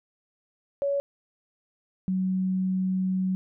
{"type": "tone pair in turn", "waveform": "sine", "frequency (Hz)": [562, 187.05], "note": ["C#5", "F#3"], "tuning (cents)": [24, 19], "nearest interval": "octave + perfect fifth", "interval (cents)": 1905, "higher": "first", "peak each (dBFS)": [-23, -23], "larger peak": "neither", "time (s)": [[0.82, 1], [2.08, 3.35]], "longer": "second", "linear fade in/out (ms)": 0, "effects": []}